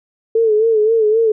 sine tone with vibrato, 440 Hz, A4, in tune, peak -10 dBFS, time 0.35-1.32 s, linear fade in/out 5 ms, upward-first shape sine, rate 3.8 Hz, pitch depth 73 cents each way, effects none

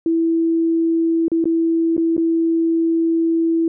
sine tone with dropouts, 329.6 Hz, E4, in tune, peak -14 dBFS, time 0.06-3.68 s, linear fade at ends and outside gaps 2 ms, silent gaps 1.282-1.317 / 1.442-1.455 / 1.967-1.978 / 2.167-2.178 s, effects none

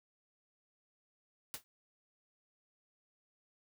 white noise with exponential decay, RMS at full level -38 dBFS, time 1.54-1.64 s, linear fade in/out 0 ms, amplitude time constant 20 ms, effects none

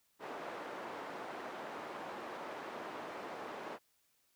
white band-pass noise, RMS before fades -45 dBFS, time 0.19-3.79 s, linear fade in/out 50 ms, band 310 to 1000 Hz, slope 12 dB/octave, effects white hiss -75 dBFS RMS until 4.35 s

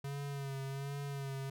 square tone with vibrato, 138.6 Hz, C#3, in tune, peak -39 dBFS, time 0.04-1.5 s, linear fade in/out 5 ms, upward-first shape sine, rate 1.3 Hz, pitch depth 40 cents each way, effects none

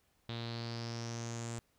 sawtooth tone with low-pass filter sweep, 116.54 Hz, A#2, in tune, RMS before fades -41 dBFS, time 0.29-1.59 s, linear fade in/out 0 ms, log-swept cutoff 3700 to 7700 Hz, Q 6, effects pink hiss -74 dBFS RMS until 1.78 s

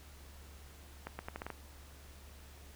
accelerating click train, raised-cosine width 0.5 ms, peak -25 dBFS, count 7, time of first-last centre 1.07-1.503 s, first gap 120 ms, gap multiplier 0.79, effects added 71 Hz sine -53 dBFS peak until 2.75 s + pink hiss -58 dBFS RMS until 2.75 s

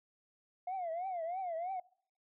sine tone with vibrato, 706 Hz, F5, 19 cents sharp, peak -34 dBFS, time 0.67-1.8 s, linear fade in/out 5 ms, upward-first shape triangle, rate 3.1 Hz, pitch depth 180 cents each way, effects noise-tail reverb RT60 0.6 s tail -25 dB re dry + tanh soft clip ceiling -33 dBFS

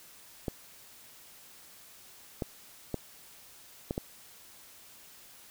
clicks, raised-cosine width 2 ms, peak -18 dBFS, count 5, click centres 0.482 / 2.422 / 2.943 / 3.909 / 3.979 s, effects white hiss -54 dBFS RMS until 5.5 s

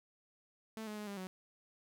sawtooth tone with pitch steps, 220.6 / 211.7 / 209.7 / 200.7 / 186.1 Hz, A3 / G#3 / G#3 / G3 / F#3, +5 / +33 / +17 / +41 / +10 cents, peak -38 dBFS, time 0.77-1.27 s, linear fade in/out 0 ms, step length 100 ms, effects none

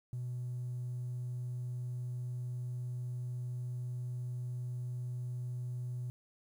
triangle tone, 123.47 Hz, B2, in tune, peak -33 dBFS, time 0.13-6.1 s, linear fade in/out 0 ms, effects tanh soft clip ceiling -33 dBFS + 11-bit

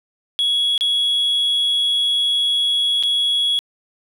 sine tone with dropouts, 3347 Hz, G#7, 13 cents sharp, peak -13 dBFS, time 0.39-3.59 s, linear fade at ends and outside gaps 0 ms, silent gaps 0.778-0.809 / 3.027-3.035 s, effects tanh soft clip ceiling -14 dBFS + 8-bit

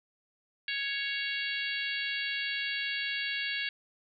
harmonic tone with a mistuned harmonic, 555 Hz, C#5, 2 cents sharp, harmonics 3 / 4 / 5 / 6 / 7 / 8, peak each -36 / -37 / -37 / -39 / -41 / -42 dBFS, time 0.68-3.69 s, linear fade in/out 2 ms, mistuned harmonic 8, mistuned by +24 cents, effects none

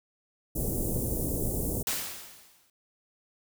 pink band-stop noise, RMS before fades -30 dBFS, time 0.55-1.83 s, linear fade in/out 10 ms, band 520 to 8900 Hz, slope 24 dB/octave
white noise with exponential decay, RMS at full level -28 dBFS, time 1.87-2.7 s, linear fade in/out 2 ms, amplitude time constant 180 ms
effects none

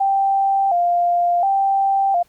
sine tone with vibrato, 740 Hz, F#5, in tune, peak -14 dBFS, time 0-2.23 s, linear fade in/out 10 ms, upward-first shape square, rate 0.7 Hz, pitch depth 100 cents each way, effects pink hiss -58 dBFS RMS until 2.28 s + Opus 48 kbps

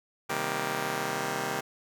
5% pulse chord, C minor seventh, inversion none, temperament just, 130.81 / 156.98 / 196.22 / 235.5 Hz, C3 / Eb3 / G3 / Bb3, 0 / +16 / +2 / +18 cents, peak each -25 dBFS, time 0.29-1.61 s, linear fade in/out 10 ms, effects none

